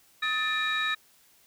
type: tone cluster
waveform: sine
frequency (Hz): 1265 / 1768 / 2399 / 3816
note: D#6 / A6 / D7 / A#7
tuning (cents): +28 / +8 / +36 / +40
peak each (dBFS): -31 / -28 / -33 / -30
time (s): 0.22-0.95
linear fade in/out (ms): 10
effects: tanh soft clip ceiling -19 dBFS + white hiss -61 dBFS RMS until 1.46 s